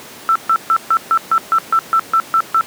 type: tone bursts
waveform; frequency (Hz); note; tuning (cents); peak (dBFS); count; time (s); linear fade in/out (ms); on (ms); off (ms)
sine; 1331; E6; +16; -9; 12; 0.29-2.61; 0; 65; 140
effects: pink hiss -35 dBFS RMS until 2.66 s + high-pass 200 Hz 12 dB/octave